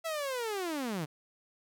sawtooth linear sweep, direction down, 667 to 140.4 Hz, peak -29 dBFS, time 0.04-1.06 s, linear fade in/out 20 ms, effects none

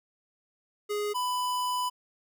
square tone pair in turn, 415.3 / 995.8 Hz, G#4 / B5, 0 / +14 cents, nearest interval octave + minor third, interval 1514 cents, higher second, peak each -29 / -28 dBFS, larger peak second, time 0.89-1.14 / 1.14-1.9 s, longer second, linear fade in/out 20 ms, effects none

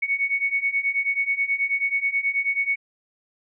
sine beating tone pair, 2217 / 2226.3 Hz, C#7 / C#7, 0 / +7 cents, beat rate 9.3 Hz, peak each -25 / -23 dBFS, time 0.02-2.76 s, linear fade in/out 10 ms, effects none

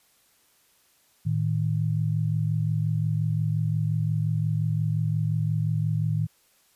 sine tone pair together, 110 / 155.69 Hz, A2 / D#3, 0 / +1 cents, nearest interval tritone, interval 601 cents, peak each -25 dBFS, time 1.25-6.27 s, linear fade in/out 20 ms, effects white hiss -63 dBFS RMS until 6.75 s + resampled to 32000 Hz

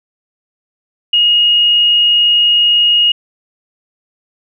sine tone, 2871 Hz, F7, 47 cents sharp, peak -7 dBFS, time 1.13-3.12 s, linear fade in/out 5 ms, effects none

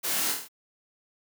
white noise with echo, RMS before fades -30 dBFS, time 0.03-0.33 s, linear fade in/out 20 ms, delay 26 ms, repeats 6, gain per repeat -3 dB, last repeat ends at 0.486 s, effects high-pass 200 Hz 12 dB/octave

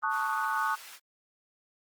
sine chord, D# half-diminished seventh, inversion second, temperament equal with one note detuned, 880 / 1113.2 / 1244.5 / 1480 Hz, A5 / C#6 / D#6 / F#6, 0 / +7 / 0 / 0 cents, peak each -32 dBFS, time 0.02-0.76 s, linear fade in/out 20 ms
pink high-pass noise, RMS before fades -48 dBFS, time 0.09-1 s, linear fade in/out 50 ms, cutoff 1300 Hz, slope 12 dB/octave
effects Opus 24 kbps

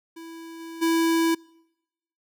square tone with level steps, 329.6 Hz, E4, in tune, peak -39 / -37 / -20 dBFS, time 0.16-1.35 s, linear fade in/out 10 ms, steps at 0.59 / 0.81 s, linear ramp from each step 20 ms, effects noise-tail reverb RT60 0.9 s tail -26 dB re dry

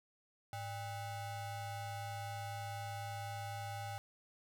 square ring-modulated tone, 347 Hz, F4, 11 cents flat, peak -39 dBFS, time 0.53-3.98 s, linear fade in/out 0 ms, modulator 452 Hz, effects none

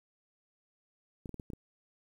clicks, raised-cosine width 3 ms, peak -29 dBFS, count 6, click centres 1.258 / 1.293 / 1.343 / 1.398 / 1.502 / 1.534 s, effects 10-bit

